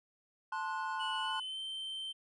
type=chord; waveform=triangle; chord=F# diminished; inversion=first; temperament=equal with one note detuned; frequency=880 / 1046.5 / 1463.8 Hz; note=A5 / C6 / F#6; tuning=0 / 0 / -19 cents; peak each=-37 / -37 / -39 dBFS; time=0.52-1.4 s; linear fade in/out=5 ms
type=tone with pitch glide; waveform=triangle; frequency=2952 to 3111 Hz; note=F#7 to G7; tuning=-5 to -14 cents; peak=-37 dBFS; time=0.99-2.13 s; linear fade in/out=20 ms; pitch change=+91 cents; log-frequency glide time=1.2-1.6 s
effects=resampled to 24000 Hz